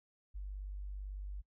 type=tone; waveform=sine; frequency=49 Hz; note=G1; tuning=in tune; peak=-40 dBFS; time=0.34-1.42 s; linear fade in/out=20 ms; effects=noise-tail reverb RT60 0.1 s tail -26 dB re dry